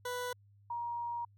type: tone pair in turn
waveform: 20% pulse / sine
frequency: 493.9 / 946.2 Hz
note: B4 / A#5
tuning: 0 / +26 cents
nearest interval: major seventh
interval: 1126 cents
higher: second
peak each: -31 / -35 dBFS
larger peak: first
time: 0.05-0.33 / 0.7-1.25 s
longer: second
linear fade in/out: 5 ms
effects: added 101 Hz sine -60 dBFS peak until 1.37 s

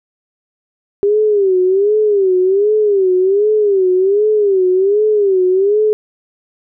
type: tone with vibrato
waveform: sine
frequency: 396.5 Hz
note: G4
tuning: 20 cents sharp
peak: -9 dBFS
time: 1.03-5.93 s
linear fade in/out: 0 ms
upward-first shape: sine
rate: 1.3 Hz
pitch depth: 140 cents each way
effects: none

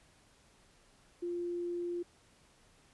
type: tone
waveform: sine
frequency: 348.5 Hz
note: F4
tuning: 4 cents flat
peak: -34 dBFS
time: 1.22-2.03 s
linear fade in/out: 10 ms
effects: pink hiss -65 dBFS RMS until 2.93 s + resampled to 24000 Hz

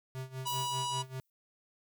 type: tone with tremolo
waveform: square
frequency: 130.81 Hz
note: C3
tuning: in tune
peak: -37 dBFS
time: 0.15-1.2 s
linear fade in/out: 0 ms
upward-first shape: sine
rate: 5.1 Hz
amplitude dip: 85%
type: harmonic tone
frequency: 975 Hz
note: B5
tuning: 23 cents flat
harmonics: 1 / 3 / 4 / 5 / 6 / 7 / 8 / 9 / 10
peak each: -34 / -39 / -45 / -47 / -48 / -48 / -48 / -52 / -49 dBFS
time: 0.45-1.03 s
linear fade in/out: 20 ms
type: noise with exponential decay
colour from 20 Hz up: violet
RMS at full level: -41 dBFS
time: 0.47-1.3 s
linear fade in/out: 1 ms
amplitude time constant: 180 ms
effects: none

